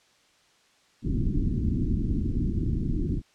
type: low-pass noise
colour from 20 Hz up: pink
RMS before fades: -26 dBFS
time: 1.02-3.22 s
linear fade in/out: 50 ms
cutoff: 330 Hz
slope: 48 dB/octave
effects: white hiss -62 dBFS RMS until 3.34 s + low-pass 6000 Hz 12 dB/octave